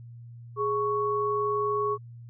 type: tone pair together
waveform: sine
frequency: 416.2 / 1111 Hz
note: G#4 / C#6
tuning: +4 / +4 cents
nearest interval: octave + perfect fourth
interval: 1700 cents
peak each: -27 / -27 dBFS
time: 0.56-1.98 s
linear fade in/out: 50 ms
effects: added 118 Hz sine -42 dBFS peak until 2.29 s